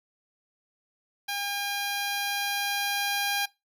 10% pulse tone with level ramp, 807 Hz, G#5, 50 cents flat, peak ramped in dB -21 to -17 dBFS, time 1.28-3.46 s, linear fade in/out 10 ms, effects noise-tail reverb RT60 0.2 s tail -21 dB re dry

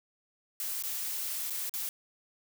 blue noise with dropouts, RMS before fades -35 dBFS, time 0.6-1.89 s, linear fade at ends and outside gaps 1 ms, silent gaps 0.825-0.836 / 1.499-1.505 / 1.695-1.738 s, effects none

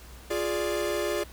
45% pulse chord, D diminished, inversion first, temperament equal, 349.2 / 415.3 / 587.3 Hz, F4 / Ab4 / D5, 0 / 0 / 0 cents, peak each -31 dBFS, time 0.3-1.24 s, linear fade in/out 10 ms, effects added 61 Hz sine -46 dBFS peak until 1.32 s + pink hiss -50 dBFS RMS until 1.32 s

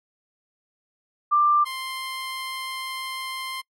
sine / 15% pulse tone pair in turn, 1185 / 1049 Hz, D6 / C6, +15 / +4 cents, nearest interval major second, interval 211 cents, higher first, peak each -15 / -23 dBFS, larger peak first, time 1.31-1.65 / 1.65-3.62 s, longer second, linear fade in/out 20 ms, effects noise-tail reverb RT60 0.1 s tail -25 dB re dry + MP3 64 kbps

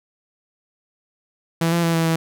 sawtooth tone with pitch steps, 165.7 / 170.4 / 166.6 / 164.3 / 163.3 Hz, E3 / F3 / E3 / E3 / E3, +9 / -42 / +19 / -5 / -16 cents, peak -13 dBFS, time 1.61-2.16 s, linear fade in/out 5 ms, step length 110 ms, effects none

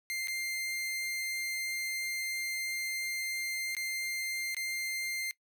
sawtooth tone with dropouts, 2099 Hz, C7, 5 cents sharp, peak -30 dBFS, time 0.1-5.31 s, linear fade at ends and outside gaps 0 ms, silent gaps 0.273-0.282 / 3.75-3.767 / 4.546-4.567 s, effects noise-tail reverb RT60 0.1 s tail -20 dB re dry

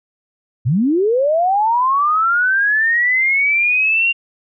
sine linear sweep, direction up, 104.2 to 2785 Hz, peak -12 dBFS, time 0.65-4.13 s, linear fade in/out 20 ms, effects none

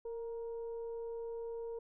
sine tone with frequency modulation, 461.5 Hz, A#4, 17 cents flat, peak -39 dBFS, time 0.05-1.79 s, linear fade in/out 5 ms, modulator 477 Hz, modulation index 0.32, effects none

